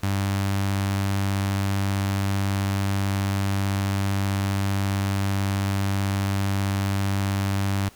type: tone with notch filter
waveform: sawtooth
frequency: 98.3 Hz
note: G2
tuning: 5 cents sharp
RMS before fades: -24 dBFS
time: 0.03-7.89 s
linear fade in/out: 5 ms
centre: 450 Hz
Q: 1.6
effects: pink hiss -51 dBFS RMS until 7.95 s